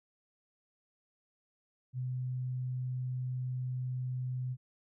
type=tone; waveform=sine; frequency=127 Hz; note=B2; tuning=49 cents sharp; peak=-33 dBFS; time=1.93-4.57 s; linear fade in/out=50 ms; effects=none